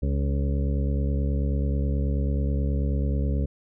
harmonic tone with a mistuned harmonic, 69.3 Hz, C#2, in tune, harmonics 1 / 2 / 3 / 4 / 6 / 7 / 8, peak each -23 / -29 / -33 / -35 / -39 / -40 / -41 dBFS, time 0.02-3.46 s, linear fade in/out 10 ms, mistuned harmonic 4, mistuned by +35 cents, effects none

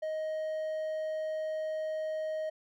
triangle tone, 626 Hz, D#5, 10 cents sharp, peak -30 dBFS, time 0.02-2.5 s, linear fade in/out 10 ms, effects none

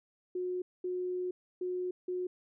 sine tone bursts at uneven times, 363 Hz, F#4, 33 cents flat, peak -32 dBFS, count 4, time 0.35-0.62 / 0.84-1.31 / 1.61-1.91 / 2.08-2.27 s, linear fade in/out 5 ms, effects none

